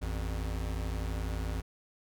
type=tone pair together; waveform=square; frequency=53.86 / 85.5 Hz; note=A1 / F2; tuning=-36 / -36 cents; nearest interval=minor sixth; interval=800 cents; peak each=-34 / -38 dBFS; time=0.01-1.62 s; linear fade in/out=20 ms; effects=none